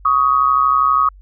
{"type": "tone pair together", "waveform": "sine", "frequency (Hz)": [1121.6, 1254], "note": ["C#6", "D#6"], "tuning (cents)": [20, 13], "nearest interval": "major second", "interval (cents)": 193, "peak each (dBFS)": [-15, -13], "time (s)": [0.05, 1.09], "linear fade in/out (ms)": 5, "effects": ["added 48 Hz sine -39 dBFS peak until 1.21 s"]}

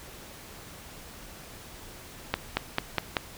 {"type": "accelerating click train", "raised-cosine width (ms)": 0.3, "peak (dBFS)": -8, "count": 5, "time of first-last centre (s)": [2.34, 3.168], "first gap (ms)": 230, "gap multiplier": 0.93, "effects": ["pink hiss -46 dBFS RMS until 3.37 s"]}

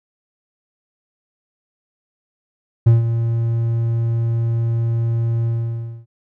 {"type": "tone with ADSR envelope", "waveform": "triangle", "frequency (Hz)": 115.6, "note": "A#2", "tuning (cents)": -14, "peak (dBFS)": -4, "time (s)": [2.86, 6.06], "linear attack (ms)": 11, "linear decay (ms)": 150, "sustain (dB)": -10, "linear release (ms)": 600, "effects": []}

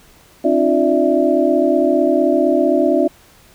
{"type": "tone cluster", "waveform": "sine", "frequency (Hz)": [268.5, 304, 352.3, 589, 660], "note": ["C4", "D#4", "F4", "D5", "E5"], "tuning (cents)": [45, -40, 15, 5, 2], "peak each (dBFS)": -18, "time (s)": [0.44, 3.08], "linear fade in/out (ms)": 10, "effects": ["pink hiss -48 dBFS RMS until 3.54 s"]}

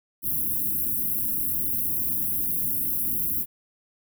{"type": "band-stop noise", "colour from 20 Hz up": "white", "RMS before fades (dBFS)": -26, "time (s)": [0.22, 3.46], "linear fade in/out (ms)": 50, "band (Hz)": [330, 11000], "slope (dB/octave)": 48, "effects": []}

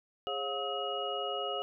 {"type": "tone cluster", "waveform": "sine", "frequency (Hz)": [413.4, 544, 712, 1277, 2886], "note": ["G#4", "C#5", "F5", "D#6", "F#7"], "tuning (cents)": [-8, -33, 33, 45, -44], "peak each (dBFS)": [-39, -39, -38, -40, -38], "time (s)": [0.27, 1.62], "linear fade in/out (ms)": 0, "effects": []}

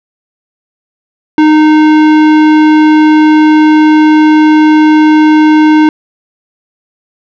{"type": "tone with tanh clipping", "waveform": "sine", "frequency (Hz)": 307.9, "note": "D#4", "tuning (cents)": -18, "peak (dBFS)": -4, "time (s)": [1.38, 5.89], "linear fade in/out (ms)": 2, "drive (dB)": 17, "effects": []}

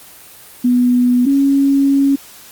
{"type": "tone pair in turn", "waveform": "sine", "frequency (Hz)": [246.4, 276.6], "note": ["B3", "C#4"], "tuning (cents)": [-4, -4], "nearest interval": "major second", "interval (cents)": 200, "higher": "second", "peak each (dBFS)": -9, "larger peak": "neither", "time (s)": [[0.64, 1.26], [1.26, 2.16]], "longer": "second", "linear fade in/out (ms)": 10, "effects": ["white hiss -39 dBFS RMS until 2.51 s", "Opus 24 kbps"]}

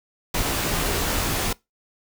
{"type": "noise with comb filter", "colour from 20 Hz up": "pink", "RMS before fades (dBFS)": -24, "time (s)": [0.34, 1.53], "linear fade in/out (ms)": 5, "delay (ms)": 16, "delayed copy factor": -0.5, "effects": ["noise-tail reverb RT60 0.2 s tail -23 dB re dry"]}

